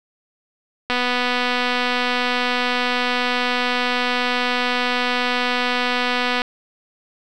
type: click train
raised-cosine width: 0.3 ms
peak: -5 dBFS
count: 1364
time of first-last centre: 0.9-6.418 s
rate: 247 Hz
effects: none